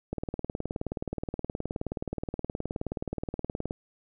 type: click train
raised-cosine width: 2 ms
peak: -18 dBFS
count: 69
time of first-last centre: 0.13-3.709 s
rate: 19 Hz
effects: none